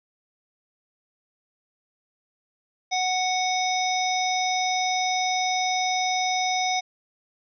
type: harmonic tone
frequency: 740 Hz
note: F#5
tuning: in tune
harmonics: 1 / 3 / 5 / 7 / 8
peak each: -24 / -29 / -31 / -32 / -33 dBFS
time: 2.91-6.81 s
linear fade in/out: 20 ms
effects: none